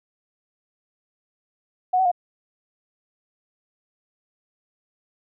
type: tone with pitch steps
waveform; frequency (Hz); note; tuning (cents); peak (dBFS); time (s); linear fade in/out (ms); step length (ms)
sine; 735 / 755 / 712; F#5 / F#5 / F5; -12 / +35 / +33; -16; 1.93-2.116; 10; 62
effects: none